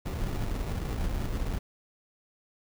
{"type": "noise with sample-and-hold", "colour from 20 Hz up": "brown", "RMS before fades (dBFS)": -31, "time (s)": [0.05, 1.59], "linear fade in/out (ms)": 10, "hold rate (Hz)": 1575, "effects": []}